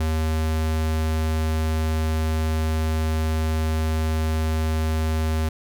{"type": "tone", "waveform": "square", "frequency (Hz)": 79.1, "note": "D#2", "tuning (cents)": 29, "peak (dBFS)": -21, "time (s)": [0, 5.49], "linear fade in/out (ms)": 5, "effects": []}